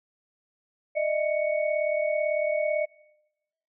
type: tone cluster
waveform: sine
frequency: 605 / 643 / 2226 Hz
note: D#5 / E5 / C#7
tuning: -49 / -43 / +7 cents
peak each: -25 / -29 / -33 dBFS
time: 0.95-2.86 s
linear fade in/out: 20 ms
effects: noise-tail reverb RT60 1.0 s tail -24 dB re dry